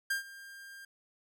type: tone with ADSR envelope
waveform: 45% pulse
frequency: 1599 Hz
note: G6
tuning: 34 cents sharp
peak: -28 dBFS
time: 0.1-0.85 s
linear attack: 8 ms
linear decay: 120 ms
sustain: -19 dB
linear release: 4 ms
effects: none